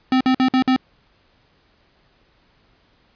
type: tone bursts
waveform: square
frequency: 258.7 Hz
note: C4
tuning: 19 cents flat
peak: -14 dBFS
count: 5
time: 0.12-0.763 s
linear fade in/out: 2 ms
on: 87 ms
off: 52 ms
effects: pink hiss -59 dBFS RMS until 3.15 s + resampled to 11025 Hz